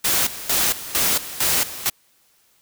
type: noise with tremolo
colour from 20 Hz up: white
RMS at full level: -19 dBFS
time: 0.04-1.9 s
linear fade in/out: 10 ms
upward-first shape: square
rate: 2.2 Hz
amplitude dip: 80%
effects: white hiss -60 dBFS RMS until 2.61 s